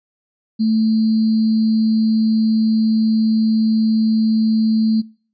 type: tone with sample-and-hold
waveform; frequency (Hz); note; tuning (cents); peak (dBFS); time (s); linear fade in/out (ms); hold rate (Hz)
sine; 220.7; A3; +5; -13; 0.59-5.02; 20; 4410
effects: noise-tail reverb RT60 0.5 s tail -25 dB re dry + resampled to 16000 Hz